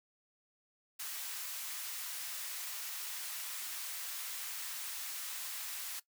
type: high-pass noise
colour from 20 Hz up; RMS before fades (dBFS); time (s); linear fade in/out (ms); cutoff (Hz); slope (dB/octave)
white; -42; 0.99-6; 10; 1100; 12
effects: noise-tail reverb RT60 0.1 s tail -17 dB re dry